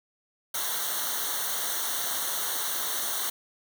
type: noise with comb filter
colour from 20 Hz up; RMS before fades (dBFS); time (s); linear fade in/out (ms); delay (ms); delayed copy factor
white; -30; 0.54-3.3; 5; 0.4; -1
effects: none